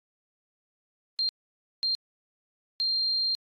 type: tone bursts at uneven times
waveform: sine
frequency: 4186 Hz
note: C8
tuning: in tune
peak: -24 dBFS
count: 3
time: 1.19-1.29 / 1.83-1.95 / 2.8-3.35 s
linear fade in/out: 0 ms
effects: AAC 32 kbps